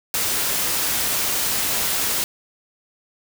white noise, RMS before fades -22 dBFS, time 0.14-2.24 s, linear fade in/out 0 ms, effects none

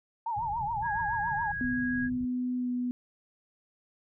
sine tone with vibrato, 880 Hz, A5, in tune, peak -29 dBFS, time 0.26-1.52 s, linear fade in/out 5 ms, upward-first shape triangle, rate 7.1 Hz, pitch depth 160 cents each way
white low-pass noise, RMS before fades -43 dBFS, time 0.36-2.26 s, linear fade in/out 10 ms, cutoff 160 Hz, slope 48 dB/octave
sine tone, 1651 Hz, G#6, 11 cents flat, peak -32 dBFS, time 0.82-2.1 s, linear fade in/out 50 ms
sine tone with pitch glide, 249.9 to 247 Hz, B3 to B3, +21 to 0 cents, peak -28 dBFS, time 1.61-2.91 s, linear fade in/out 0 ms, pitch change -21 cents, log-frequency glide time 2.56-2.69 s
effects none

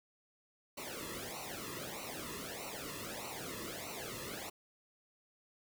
pink noise with flanger, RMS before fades -44 dBFS, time 0.77-4.5 s, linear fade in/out 10 ms, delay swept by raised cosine 0.59 to 1.34 ms, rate 1.6 Hz, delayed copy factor -1, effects none

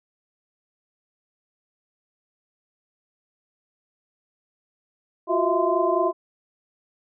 sine tone cluster, 346.4 / 370.6 / 644 / 674 / 1034 Hz, F4 / F#4 / E5 / E5 / C6, -14 / +3 / -41 / +38 / -21 cents, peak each -25 dBFS, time 5.27-6.13 s, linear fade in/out 50 ms, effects none

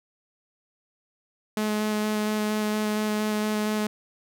sawtooth tone with vibrato, 212.8 Hz, G#3, 42 cents sharp, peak -20 dBFS, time 1.57-3.87 s, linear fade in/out 2 ms, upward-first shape square, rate 4.3 Hz, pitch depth 8 cents each way, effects none

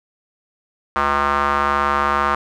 square tone with band-pass filter, 71.1 Hz, C#2, 45 cents sharp, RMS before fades -18 dBFS, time 0.96-2.35 s, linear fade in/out 0 ms, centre 1200 Hz, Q 3.6, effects none

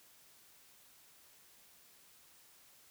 silence, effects white hiss -63 dBFS RMS until 2.9 s

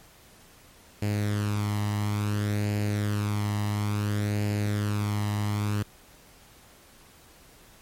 sawtooth tone with flanger, 103.83 Hz, G#2, in tune, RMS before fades -27 dBFS, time 1.02-5.83 s, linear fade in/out 5 ms, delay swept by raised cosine 0.42 to 1.02 ms, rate 0.58 Hz, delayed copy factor +0.6, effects pink hiss -54 dBFS RMS until 7.81 s + MP3 64 kbps

